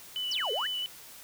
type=tone with vibrato; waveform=sine; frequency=2982 Hz; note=F#7; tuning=13 cents sharp; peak=-30 dBFS; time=0.16-0.86 s; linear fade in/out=0 ms; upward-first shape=square; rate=6 Hz; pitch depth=10 cents each way
type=exponential two-way sweep; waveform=sine; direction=down then up; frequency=6130 to 403.6 to 2016 Hz; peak=-30 dBFS; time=0.31-0.67 s; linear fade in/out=5 ms; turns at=0.52 s
effects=tanh soft clip ceiling -22 dBFS + white hiss -49 dBFS RMS until 1.23 s